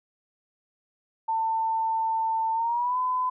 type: tone with pitch glide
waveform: sine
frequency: 895 to 1010.4 Hz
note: A5 to B5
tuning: +29 to +39 cents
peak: -23 dBFS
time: 1.28-3.3 s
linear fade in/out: 10 ms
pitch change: +210 cents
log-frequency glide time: 2.53-2.98 s
effects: none